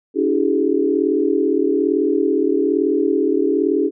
sine tone cluster, 283.6 / 324.7 / 385.9 / 423.6 Hz, C#4 / E4 / G4 / G#4, +40 / -26 / -27 / +34 cents, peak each -20 dBFS, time 0.14-3.91 s, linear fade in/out 50 ms, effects none

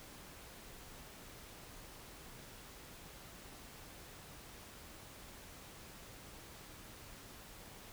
silence, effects pink hiss -54 dBFS RMS until 7.92 s

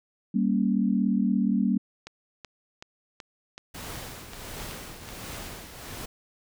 sine chord, G diminished, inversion none, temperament equal, 196 / 233.1 / 277.2 Hz, G3 / Bb3 / Db4, 0 / 0 / 0 cents, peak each -24 / -25 / -29 dBFS, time 0.34-1.78 s, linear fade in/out 10 ms
click train, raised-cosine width 0.2 ms, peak -23 dBFS, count 9, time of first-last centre 2.07-5.089 s, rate 2.65 Hz
pink noise with tremolo, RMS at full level -37 dBFS, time 3.74-6.06 s, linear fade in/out 10 ms, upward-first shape triangle, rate 1.4 Hz, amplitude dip 60%
effects none

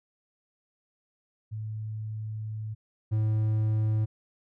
sine / triangle tone pair in turn, 108.5 / 108.5 Hz, A2 / A2, -24 / -24 cents, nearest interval unison, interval 0 cents, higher neither, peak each -32 / -21 dBFS, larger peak second, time 1.51-2.75 / 3.11-4.06 s, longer first, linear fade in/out 20 ms, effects none

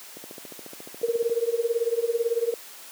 click train, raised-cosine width 2 ms, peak -24 dBFS, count 17, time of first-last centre 0.17-1.297 s, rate 14.2 Hz
sine tone with tremolo, 466.2 Hz, A#4, in tune, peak -17 dBFS, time 1.03-2.54 s, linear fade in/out 2 ms, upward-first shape triangle, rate 18 Hz, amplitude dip 100%
effects white hiss -44 dBFS RMS until 2.91 s + high-pass 300 Hz 12 dB/octave

